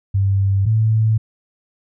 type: tone pair in turn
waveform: sine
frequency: 98 / 110.1 Hz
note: G2 / A2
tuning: 0 / +2 cents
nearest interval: major second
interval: 202 cents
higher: second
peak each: -13 / -12 dBFS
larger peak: second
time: 0.14-0.66 / 0.66-1.18 s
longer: neither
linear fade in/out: 10 ms
effects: none